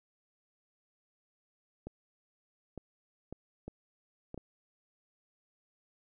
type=clicks; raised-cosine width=2 ms; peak=-28 dBFS; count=6; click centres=1.87 / 2.777 / 3.326 / 3.68 / 4.344 / 4.377 s; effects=none